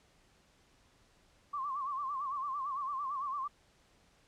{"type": "tone with vibrato", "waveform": "sine", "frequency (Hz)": 1108.7, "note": "C#6", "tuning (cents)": 0, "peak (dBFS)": -34, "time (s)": [1.53, 3.48], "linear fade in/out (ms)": 10, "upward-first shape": "sine", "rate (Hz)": 8.9, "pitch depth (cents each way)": 110, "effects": ["pink hiss -67 dBFS RMS until 4.27 s", "low-pass 8000 Hz 12 dB/octave"]}